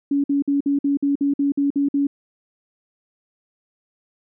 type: tone bursts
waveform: sine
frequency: 282 Hz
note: C#4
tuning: 30 cents sharp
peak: -16 dBFS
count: 11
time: 0.11-2.07 s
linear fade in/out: 5 ms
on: 130 ms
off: 53 ms
effects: none

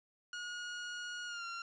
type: tone with pitch glide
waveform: sawtooth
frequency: 1443 to 1377.8 Hz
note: F#6 to F6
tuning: -44 to -24 cents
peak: -37 dBFS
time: 0.33-1.62 s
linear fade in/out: 2 ms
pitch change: -80 cents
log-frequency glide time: 1.26-1.45 s
effects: resampled to 16000 Hz + 11-bit

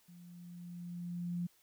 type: tone with level ramp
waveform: sine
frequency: 174.61 Hz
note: F3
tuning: in tune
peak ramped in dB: -53 to -33 dBFS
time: 0.08-1.47 s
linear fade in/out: 10 ms
effects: white hiss -69 dBFS RMS until 1.62 s

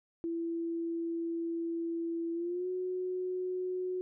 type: tone with pitch glide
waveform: sine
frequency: 334.3 to 366.7 Hz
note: E4 to F#4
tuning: +24 to -15 cents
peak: -32 dBFS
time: 0.24-4.01 s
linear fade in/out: 0 ms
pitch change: +161 cents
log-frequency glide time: 2.33-2.68 s
effects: none

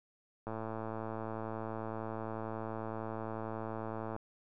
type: click train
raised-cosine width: 1 ms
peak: -26 dBFS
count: 411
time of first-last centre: 0.47-4.164 s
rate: 111 Hz
effects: none

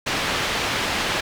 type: low-pass noise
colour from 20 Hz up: white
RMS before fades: -24 dBFS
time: 0.06-1.21 s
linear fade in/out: 10 ms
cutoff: 3100 Hz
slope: 12 dB/octave
effects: none

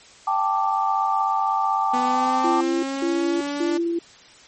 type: chord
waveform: sine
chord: G suspended second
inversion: none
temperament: equal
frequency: 784 / 880 / 1174.7 Hz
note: G5 / A5 / D6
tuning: 0 / 0 / 0 cents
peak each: -23 dBFS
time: 0.27-2.61 s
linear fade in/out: 5 ms
type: linear sweep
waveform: sawtooth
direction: up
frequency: 246.9 to 293.7 Hz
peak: -21 dBFS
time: 1.93-3.78 s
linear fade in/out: 10 ms
type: tone bursts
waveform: sine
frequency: 338.7 Hz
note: E4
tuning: 47 cents sharp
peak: -20 dBFS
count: 3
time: 2.44-3.99 s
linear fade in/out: 5 ms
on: 390 ms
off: 190 ms
effects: white hiss -48 dBFS RMS until 4.47 s + MP3 32 kbps

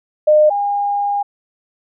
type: tone pair in turn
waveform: sine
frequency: 608 / 811.6 Hz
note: D#5 / G#5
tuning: -40 / -40 cents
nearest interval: perfect fourth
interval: 500 cents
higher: second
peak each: -7 / -15 dBFS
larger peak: first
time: 0.27-0.5 / 0.5-1.23 s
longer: second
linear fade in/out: 10 ms
effects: none

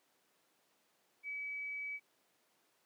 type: tone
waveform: sine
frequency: 2285 Hz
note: D7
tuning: 48 cents flat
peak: -39 dBFS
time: 1.23-2 s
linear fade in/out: 50 ms
effects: pink hiss -74 dBFS RMS until 2.85 s + high-pass 300 Hz 12 dB/octave

